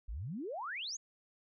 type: exponential sweep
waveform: sine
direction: up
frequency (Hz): 44.81 to 7000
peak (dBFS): -38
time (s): 0.08-0.97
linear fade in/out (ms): 10
effects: none